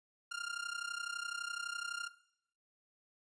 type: tone with amplitude modulation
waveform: sawtooth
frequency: 1400 Hz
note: F6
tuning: 4 cents sharp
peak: -32 dBFS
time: 0.31-2.08 s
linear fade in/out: 10 ms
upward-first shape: sine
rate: 31.9 Hz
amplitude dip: 95%
effects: noise-tail reverb RT60 0.7 s tail -17 dB re dry + resampled to 22050 Hz